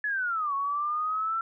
sine linear two-way sweep, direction down then up, 1723 to 1100 to 1348 Hz, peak -26 dBFS, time 0.04-1.41 s, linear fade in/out 2 ms, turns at 0.54 s, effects none

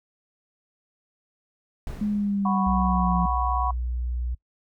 brown noise with exponential decay, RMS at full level -32 dBFS, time 1.87-2.84 s, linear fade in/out 1 ms, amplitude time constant 210 ms
sine linear sweep, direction down, 210.2 to 174.61 Hz, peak -22 dBFS, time 2.01-3.26 s, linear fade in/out 5 ms
sine chord, F# suspended fourth, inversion none, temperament equal with one note detuned, 740 / 987.8 / 1104.9 Hz, F#5 / B5 / C#6, 0 / 0 / -6 cents, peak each -28 dBFS, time 2.45-3.71 s, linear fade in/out 5 ms
sine tone with pitch glide, 61.74 to 60.75 Hz, B1 to B1, 0 to -28 cents, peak -25 dBFS, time 2.66-4.35 s, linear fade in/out 10 ms, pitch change -28 cents, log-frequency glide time 2.8-3.39 s
effects noise-tail reverb RT60 0.1 s tail -22 dB re dry

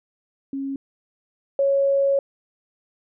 sine tone pair in turn, 273.3 / 553 Hz, C#4 / C#5, -24 / -4 cents, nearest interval octave, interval 1220 cents, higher second, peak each -25 / -16 dBFS, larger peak second, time 0.53-0.76 / 1.59-2.19 s, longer second, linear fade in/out 2 ms, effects none

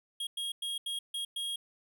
square tone bursts at uneven times, 3270 Hz, G#7, 28 cents flat, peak -34 dBFS, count 6, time 0.2-0.27 / 0.37-0.52 / 0.62-0.78 / 0.86-0.99 / 1.14-1.25 / 1.36-1.56 s, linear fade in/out 5 ms, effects none

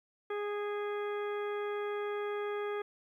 harmonic tone, 412.8 Hz, G#4, 10 cents flat, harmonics 1 / 2 / 3 / 4 / 5 / 6 / 8, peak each -34 / -45 / -43 / -47 / -49 / -55 / -56 dBFS, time 0.3-2.82 s, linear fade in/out 5 ms, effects 12-bit

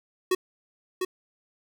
square tone with echo, 370 Hz, F#4, in tune, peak -21 dBFS, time 0.31-0.35 s, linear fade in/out 5 ms, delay 700 ms, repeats 1, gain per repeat -5 dB, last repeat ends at 1.05 s, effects none

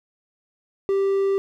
triangle tone, 392 Hz, G4, in tune, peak -16 dBFS, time 0.89-1.38 s, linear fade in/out 0 ms, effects none

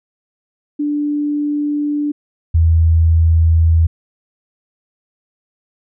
sine tone pair in turn, 293.7 / 81.89 Hz, D4 / E2, 0 / -11 cents, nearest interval octave + minor seventh, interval 2211 cents, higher first, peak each -15 / -8 dBFS, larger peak second, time 0.79-2.12 / 2.54-3.87 s, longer neither, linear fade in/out 10 ms, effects none

